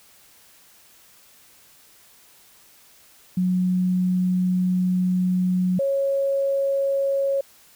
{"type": "tone pair in turn", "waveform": "sine", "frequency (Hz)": [182.6, 550.5], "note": ["F#3", "C#5"], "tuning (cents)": [-23, -12], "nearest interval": "octave + perfect fifth", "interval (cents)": 1911, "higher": "second", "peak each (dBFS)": [-18, -19], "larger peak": "first", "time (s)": [[3.37, 5.79], [5.79, 7.41]], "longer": "first", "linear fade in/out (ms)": 5, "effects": ["white hiss -53 dBFS RMS until 7.75 s"]}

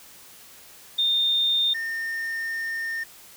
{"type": "tone pair in turn", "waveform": ["sine", "triangle"], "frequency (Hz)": [3634, 1819.1], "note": ["A#7", "A#6"], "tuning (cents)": [-45, -43], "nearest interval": "octave", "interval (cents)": 1198, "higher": "first", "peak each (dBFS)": [-19, -25], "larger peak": "first", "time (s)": [[0.98, 1.74], [1.74, 3.04]], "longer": "second", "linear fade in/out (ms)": 10, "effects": ["white hiss -48 dBFS RMS until 3.36 s"]}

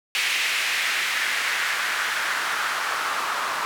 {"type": "noise with band-pass filter sweep", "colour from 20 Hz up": "white", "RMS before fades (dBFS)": -25, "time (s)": [0.15, 3.65], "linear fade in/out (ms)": 0, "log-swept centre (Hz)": [2400, 1100], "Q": 2.1, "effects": []}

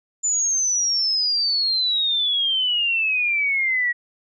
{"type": "exponential sweep", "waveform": "sine", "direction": "down", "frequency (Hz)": [7090, 1910], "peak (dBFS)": -18, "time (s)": [0.23, 3.93], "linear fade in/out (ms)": 20, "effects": []}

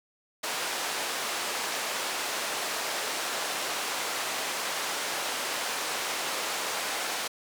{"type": "band-pass noise", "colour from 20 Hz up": "pink", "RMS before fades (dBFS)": -32, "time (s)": [0.43, 7.28], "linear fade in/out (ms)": 10, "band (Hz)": [580, 9900], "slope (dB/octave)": 12, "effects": []}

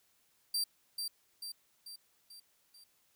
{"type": "tone with echo", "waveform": "sawtooth", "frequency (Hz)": 4700, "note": "D8", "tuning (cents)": 1, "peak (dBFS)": -28, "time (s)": [0.54, 0.64], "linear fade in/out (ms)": 5, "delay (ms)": 440, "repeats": 5, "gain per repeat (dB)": -5, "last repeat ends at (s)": 2.84, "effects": ["white hiss -72 dBFS RMS until 3.15 s"]}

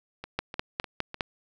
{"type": "two click trains", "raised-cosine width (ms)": 0.3, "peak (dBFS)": [-11, -21], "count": [5, 4], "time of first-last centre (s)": [[0.39, 1.208], [0.24, 1.144]], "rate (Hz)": [4.89, 3.32], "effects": []}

